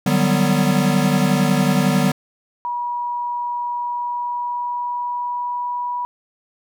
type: chord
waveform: square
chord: G major seventh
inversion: second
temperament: equal with one note detuned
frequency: 150.7 / 185 / 196 / 246.9 Hz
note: D3 / F#3 / G3 / B3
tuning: +45 / 0 / 0 / 0 cents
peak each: -21 dBFS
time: 0.06-2.12 s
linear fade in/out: 5 ms
type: tone with pitch glide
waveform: sine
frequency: 965 to 975.1 Hz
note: B5 to B5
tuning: -40 to -22 cents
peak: -21 dBFS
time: 2.65-6.05 s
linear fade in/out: 0 ms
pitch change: +18 cents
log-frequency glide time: 3.75-5.78 s
effects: none